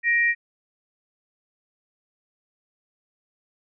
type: tone pair together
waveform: sine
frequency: 1877 / 2365 Hz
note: A#6 / D7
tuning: +11 / +12 cents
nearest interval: major third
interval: 401 cents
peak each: -18 / -25 dBFS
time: 0.03-0.35 s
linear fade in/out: 50 ms
effects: none